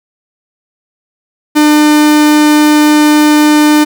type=tone; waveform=45% pulse; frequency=300.6 Hz; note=D4; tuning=40 cents sharp; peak=-4 dBFS; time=1.55-3.85 s; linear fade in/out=20 ms; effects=none